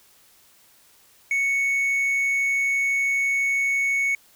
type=tone; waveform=triangle; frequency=2217 Hz; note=C#7; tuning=in tune; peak=-18 dBFS; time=1.31-4.15 s; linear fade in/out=2 ms; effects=white hiss -56 dBFS RMS until 4.35 s